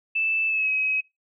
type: tone with pitch glide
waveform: sine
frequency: 2637 to 2546 Hz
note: E7 to D#7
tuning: 0 to +39 cents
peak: -21 dBFS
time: 0.15-1.01 s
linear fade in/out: 10 ms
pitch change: -61 cents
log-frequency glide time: 0.47-0.7 s
effects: noise-tail reverb RT60 0.2 s tail -22 dB re dry